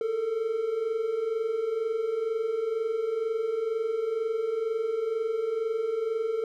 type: tone pair together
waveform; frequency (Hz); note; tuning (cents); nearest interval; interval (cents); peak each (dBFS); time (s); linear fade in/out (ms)
triangle; 429.4 / 451.5; A4 / A4; -42 / +45; minor second; 87; -31 / -25; 0.01-6.44; 2
effects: none